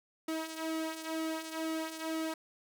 sawtooth tone with flanger, 320.4 Hz, E4, 49 cents flat, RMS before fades -37 dBFS, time 0.28-2.34 s, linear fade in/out 5 ms, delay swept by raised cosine 1.9 to 3.2 ms, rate 2.1 Hz, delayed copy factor -0.6, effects none

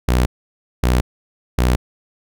sawtooth tone bursts, 61.74 Hz, B1, in tune, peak -9 dBFS, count 3, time 0.08-1.76 s, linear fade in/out 5 ms, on 180 ms, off 570 ms, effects none

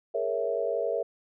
sine chord, A# half-diminished seventh, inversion third, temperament equal, 415.3 / 466.2 / 554.4 / 659.3 Hz, G#4 / A#4 / C#5 / E5, 0 / 0 / 0 / 0 cents, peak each -34 / -30 / -32 / -31 dBFS, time 0.14-1.03 s, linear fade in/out 10 ms, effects none

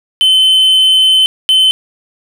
triangle tone bursts at uneven times, 3061 Hz, G7, 42 cents flat, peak -4 dBFS, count 2, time 0.21-1.26 / 1.49-1.71 s, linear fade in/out 0 ms, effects none

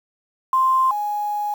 sine tone pair in turn, 1046.5 / 831.5 Hz, C6 / G#5, 0 / +2 cents, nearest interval major third, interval 398 cents, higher first, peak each -14 / -21 dBFS, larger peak first, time 0.53-0.91 / 0.91-1.54 s, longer second, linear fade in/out 2 ms, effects 7-bit

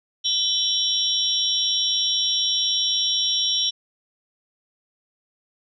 sine tone cluster, 3063 / 3464 / 3884 / 5580 Hz, G7 / A7 / B7 / F8, -41 / -28 / -30 / -2 cents, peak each -25 dBFS, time 0.24-3.71 s, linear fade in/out 20 ms, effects none

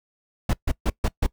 brown noise bursts, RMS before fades -19 dBFS, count 5, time 0.49-1.265 s, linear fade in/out 5 ms, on 43 ms, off 140 ms, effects noise-tail reverb RT60 0.1 s tail -22 dB re dry

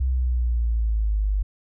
sine exponential sweep, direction down, 65.5 to 48.94 Hz, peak -19 dBFS, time 0-1.43 s, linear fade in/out 10 ms, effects none

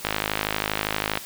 click train, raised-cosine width 0.3 ms, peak -6 dBFS, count 60, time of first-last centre 0.05-1.174 s, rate 52.5 Hz, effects white hiss -39 dBFS RMS until 1.25 s

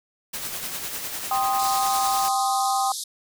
white noise with tremolo, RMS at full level -30 dBFS, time 0.33-2.29 s, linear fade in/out 10 ms, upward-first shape sine, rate 10 Hz, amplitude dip 40%
sine chord, C minor, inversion second, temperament equal, 784 / 1046.5 / 1244.5 Hz, G5 / C6 / Eb6, 0 / 0 / 0 cents, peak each -22 / -28 / -27 dBFS, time 1.31-2.92 s, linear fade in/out 2 ms
pink band-pass noise, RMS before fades -32 dBFS, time 1.59-3.04 s, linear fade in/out 5 ms, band 3600 to 12000 Hz, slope 96 dB/octave
effects none

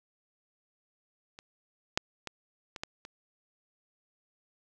clicks, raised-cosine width 0.2 ms, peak -29 / -8 / -20 / -23 / -17 / -27 dBFS, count 6, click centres 1.389 / 1.975 / 2.273 / 2.762 / 2.835 / 3.051 s, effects none

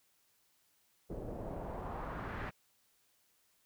pink noise with low-pass filter sweep, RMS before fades -42 dBFS, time 1.09-2.51 s, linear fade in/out 20 ms, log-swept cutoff 440 to 1800 Hz, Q 1.8, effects white hiss -73 dBFS RMS until 3.65 s

